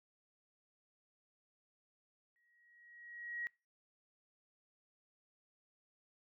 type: tone with exponential growth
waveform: sine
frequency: 1901 Hz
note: A#6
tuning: 33 cents sharp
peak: -37 dBFS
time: 2.36-3.47 s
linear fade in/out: 0 ms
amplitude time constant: 240 ms
effects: noise-tail reverb RT60 0.3 s tail -25 dB re dry